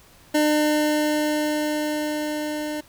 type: tone with level ramp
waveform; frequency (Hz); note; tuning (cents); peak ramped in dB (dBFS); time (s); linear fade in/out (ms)
25% pulse; 301.7; D4; +47; -13 to -23; 0.34-2.81; 10
effects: pink hiss -52 dBFS RMS until 2.88 s